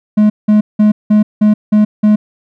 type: tone bursts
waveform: triangle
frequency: 211.5 Hz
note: G#3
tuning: 32 cents sharp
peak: -3 dBFS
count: 7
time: 0.17-2.16 s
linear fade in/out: 10 ms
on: 130 ms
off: 180 ms
effects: none